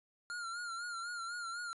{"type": "tone with vibrato", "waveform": "square", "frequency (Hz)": 1396.9, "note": "F6", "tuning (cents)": 0, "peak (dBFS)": -40, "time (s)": [0.3, 1.73], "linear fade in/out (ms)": 0, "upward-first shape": "sine", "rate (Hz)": 4, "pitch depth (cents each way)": 59, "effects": ["resampled to 24000 Hz"]}